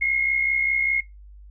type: tone pair together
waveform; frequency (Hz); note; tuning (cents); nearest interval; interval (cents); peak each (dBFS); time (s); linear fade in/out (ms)
sine; 2093 / 2158; C7 / C#7; 0 / -47; minor second; 53; -27 / -20; 0.01-1.01; 10
effects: noise-tail reverb RT60 0.2 s tail -21 dB re dry + added 50 Hz sine -42 dBFS peak until 1.5 s